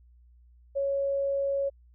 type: tone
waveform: sine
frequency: 554.4 Hz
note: C#5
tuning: in tune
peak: -25 dBFS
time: 0.75-1.7 s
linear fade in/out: 20 ms
effects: added 60 Hz sine -54 dBFS peak until 1.94 s